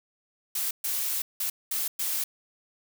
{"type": "noise bursts at uneven times", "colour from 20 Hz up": "blue", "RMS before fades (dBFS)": -29, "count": 5, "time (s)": [[0.55, 0.71], [0.84, 1.22], [1.4, 1.5], [1.71, 1.88], [1.99, 2.24]], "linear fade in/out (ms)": 5, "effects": []}